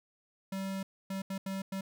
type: tone bursts at uneven times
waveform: square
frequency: 193 Hz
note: G3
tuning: 27 cents flat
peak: -35 dBFS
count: 5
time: 0.52-0.83 / 1.1-1.22 / 1.3-1.38 / 1.46-1.62 / 1.72-1.81 s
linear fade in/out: 5 ms
effects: none